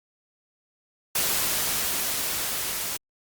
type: noise with level ramp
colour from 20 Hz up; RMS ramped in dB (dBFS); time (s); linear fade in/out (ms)
white; -24 to -30; 1.15-2.97; 5
effects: Opus 48 kbps